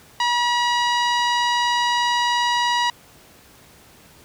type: tone with low-pass filter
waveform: sawtooth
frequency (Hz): 963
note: B5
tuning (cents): -44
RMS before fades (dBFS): -20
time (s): 0.2-2.9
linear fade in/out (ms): 2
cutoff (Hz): 4500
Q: 1.4
effects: pink hiss -49 dBFS RMS until 4.24 s + high-pass 60 Hz 12 dB/octave